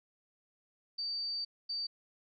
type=tone bursts at uneven times; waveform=sine; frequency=4619 Hz; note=D8; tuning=30 cents flat; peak=-34 dBFS; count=2; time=0.98-1.45 / 1.69-1.87 s; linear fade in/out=10 ms; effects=none